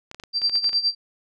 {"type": "clicks", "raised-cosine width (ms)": 0.2, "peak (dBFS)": -20, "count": 10, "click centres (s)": [0.114, 0.146, 0.199, 0.237, 0.418, 0.496, 0.556, 0.644, 0.693, 0.731]}
{"type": "tone with tremolo", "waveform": "sine", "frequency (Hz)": 4699, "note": "D8", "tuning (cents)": 0, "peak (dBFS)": -16, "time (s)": [0.33, 0.95], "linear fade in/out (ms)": 50, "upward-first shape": "sine", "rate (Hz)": 9.7, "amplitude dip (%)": 80}
{"effects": []}